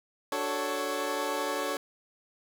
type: chord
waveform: 20% pulse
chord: D major seventh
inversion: none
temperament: equal with one note detuned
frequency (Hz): 293.7 / 373 / 440 / 554.4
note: D4 / F#4 / A4 / C#5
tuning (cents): 0 / +14 / 0 / 0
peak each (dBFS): -32 / -33 / -30 / -28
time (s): 0.32-1.77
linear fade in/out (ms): 2
effects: none